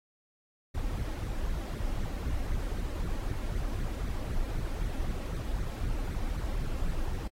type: noise with flanger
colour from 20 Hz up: brown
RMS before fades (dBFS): -32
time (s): 0.74-7.28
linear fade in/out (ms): 10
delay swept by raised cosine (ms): 0.48 to 3.78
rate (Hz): 3.9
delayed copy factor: +0.7
effects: AAC 48 kbps